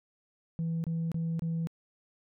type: tone bursts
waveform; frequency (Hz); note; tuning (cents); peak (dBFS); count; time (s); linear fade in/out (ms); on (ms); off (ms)
sine; 164.81; E3; 0; -27; 4; 0.59-1.671; 0; 250; 27
effects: tanh soft clip ceiling -27 dBFS